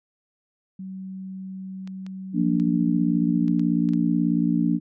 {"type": "tone", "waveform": "sine", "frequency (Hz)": 189.5, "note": "F#3", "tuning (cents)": 42, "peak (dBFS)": -32, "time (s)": [0.79, 3.52], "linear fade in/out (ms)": 5}
{"type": "clicks", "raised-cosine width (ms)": 0.2, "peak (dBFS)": -28, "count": 7, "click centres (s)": [1.875, 2.065, 2.599, 3.481, 3.595, 3.889, 3.935]}
{"type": "chord", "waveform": "sine", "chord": "Bb major", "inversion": "second", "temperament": "just", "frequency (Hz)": [174.81, 233.1, 291.4], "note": ["F3", "Bb3", "D4"], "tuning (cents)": [2, 0, -13], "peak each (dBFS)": -23, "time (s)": [2.33, 4.8], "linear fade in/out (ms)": 50}
{"effects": []}